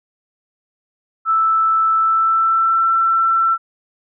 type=tone with pitch glide; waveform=sine; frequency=1318.5 to 1341.5 Hz; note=E6 to E6; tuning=0 to +30 cents; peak=-12 dBFS; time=1.25-3.58 s; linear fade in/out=50 ms; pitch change=+30 cents; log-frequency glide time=1.96-2.84 s; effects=none